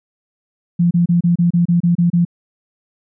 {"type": "tone bursts", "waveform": "sine", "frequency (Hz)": 172.8, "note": "F3", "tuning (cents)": -18, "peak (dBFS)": -10, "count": 10, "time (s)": [0.79, 2.251], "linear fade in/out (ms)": 10, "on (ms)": 120, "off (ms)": 29, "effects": []}